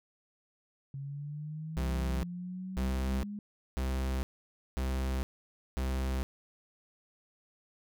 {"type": "linear sweep", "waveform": "sine", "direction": "up", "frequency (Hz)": [136.5, 207.7], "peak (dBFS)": -37, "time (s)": [0.94, 3.39], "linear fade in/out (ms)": 2}
{"type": "tone bursts", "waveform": "45% pulse", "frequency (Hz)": 65.41, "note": "C2", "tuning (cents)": 0, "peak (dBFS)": -30, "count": 5, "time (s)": [1.77, 6.23], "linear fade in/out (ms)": 0, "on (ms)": 460, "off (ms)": 540}
{"effects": []}